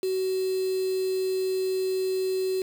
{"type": "tone with quantisation", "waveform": "sine", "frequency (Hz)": 376, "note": "F#4", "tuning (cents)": 28, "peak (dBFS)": -24, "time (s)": [0.03, 2.62], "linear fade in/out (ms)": 2, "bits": 6, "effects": []}